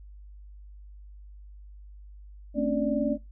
sine tone cluster, 223.5 / 266.1 / 286.9 / 588 Hz, A3 / C4 / D4 / D5, +27 / +29 / -40 / +2 cents, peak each -29 dBFS, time 2.54-3.18 s, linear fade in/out 50 ms, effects noise-tail reverb RT60 0.2 s tail -22 dB re dry + added 50 Hz sine -44 dBFS peak until 3.31 s

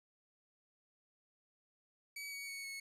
sawtooth tone with pitch steps, 2275 / 2249 / 2223 / 2198 Hz, C#7 / C#7 / C#7 / C#7, +44 / +24 / +4 / -15 cents, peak -40 dBFS, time 2.16-2.8 s, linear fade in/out 5 ms, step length 160 ms, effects resampled to 32000 Hz + 12-bit

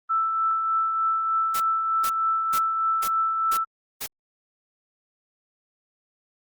sine tone with tremolo, 1323 Hz, E6, 6 cents sharp, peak -19 dBFS, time 0.09-3.65 s, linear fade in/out 20 ms, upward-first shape triangle, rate 3.3 Hz, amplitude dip 40%
white noise bursts, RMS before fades -31 dBFS, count 6, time 1.54-4.068 s, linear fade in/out 10 ms, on 63 ms, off 430 ms
effects Opus 24 kbps

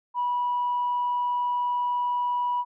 sine tone, 977 Hz, B5, 19 cents flat, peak -22 dBFS, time 0.14-2.65 s, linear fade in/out 50 ms, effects tanh soft clip ceiling -19 dBFS

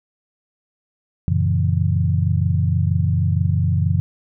sine chord, F# dominant seventh, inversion none, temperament equal with one note detuned, 92.18 / 116.54 / 138.59 / 164.81 Hz, F#2 / A#2 / C#3 / E3, -6 / 0 / 0 / 0 cents, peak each -18 / -23 / -22 / -22 dBFS, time 1.28-4 s, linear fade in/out 0 ms, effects none

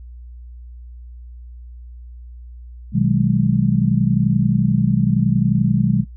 sine chord, G# minor seventh, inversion first, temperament just, 124.59 / 155.74 / 186.89 / 207.7 Hz, B2 / D#3 / F#3 / G#3, +16 / +2 / +18 / 0 cents, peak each -19 dBFS, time 2.92-6.05 s, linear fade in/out 50 ms, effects noise-tail reverb RT60 0.1 s tail -21 dB re dry + added 60 Hz sine -34 dBFS peak until 6.16 s

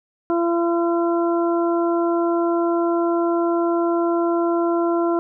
harmonic tone, 340 Hz, F4, 46 cents flat, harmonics 1 / 2 / 3 / 4, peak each -18 / -24 / -28 / -30 dBFS, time 0.3-5.19 s, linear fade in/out 0 ms, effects none

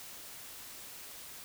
silence, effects white hiss -48 dBFS RMS until 1.44 s

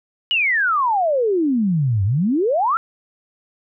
sine exponential two-way sweep, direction down then up, 2989 to 93 to 1385 Hz, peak -15 dBFS, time 0.31-2.77 s, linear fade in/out 0 ms, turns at 2.04 s, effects none

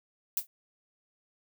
violet noise with exponential decay, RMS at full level -24 dBFS, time 0.37-0.47 s, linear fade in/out 2 ms, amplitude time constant 20 ms, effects none

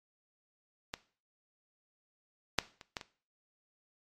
clicks, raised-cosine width 0.2 ms, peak -18 / -7 / -30 / -18 / -26 dBFS, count 5, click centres 0.939 / 2.587 / 2.812 / 2.968 / 3.012 s, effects noise-tail reverb RT60 0.4 s tail -17 dB re dry + MP3 64 kbps

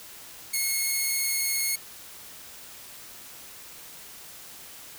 5% pulse tone with vibrato, 2177 Hz, C#7, 32 cents flat, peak -15 dBFS, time 0.53-1.76 s, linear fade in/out 10 ms, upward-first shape triangle, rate 20 Hz, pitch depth 25 cents each way, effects white hiss -45 dBFS RMS until 4.98 s

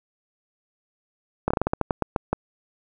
slowing click train, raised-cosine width 1 ms, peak -7 dBFS, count 12, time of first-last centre 1.48-2.33 s, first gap 25 ms, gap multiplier 1.21, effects none

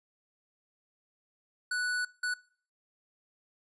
square tone bursts at uneven times, 1480 Hz, F#6, in tune, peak -30 dBFS, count 2, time 1.71-2.05 / 2.23-2.34 s, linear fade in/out 5 ms, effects noise-tail reverb RT60 0.5 s tail -23 dB re dry + resampled to 24000 Hz

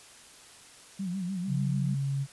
sine tone with vibrato, 185 Hz, F#3, in tune, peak -30 dBFS, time 0.99-1.95 s, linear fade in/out 10 ms, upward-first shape sine, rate 6.7 Hz, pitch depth 110 cents each way
sine tone, 138 Hz, C#3, 7 cents flat, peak -27 dBFS, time 1.47-2.27 s, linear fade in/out 50 ms
effects white hiss -52 dBFS RMS until 2.32 s + resampled to 24000 Hz

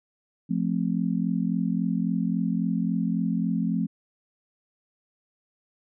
sine chord, F major, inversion none, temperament just, 174.61 / 218.3 / 261.9 Hz, F3 / A3 / C4, 0 / -13 / +2 cents, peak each -26 / -27 / -29 dBFS, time 0.49-3.87 s, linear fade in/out 20 ms, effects none

